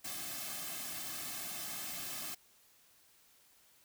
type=noise with comb filter; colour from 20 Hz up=white; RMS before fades=-42 dBFS; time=0.04-2.35 s; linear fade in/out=10 ms; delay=2.1 ms; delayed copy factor=-0.75; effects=white hiss -66 dBFS RMS until 3.84 s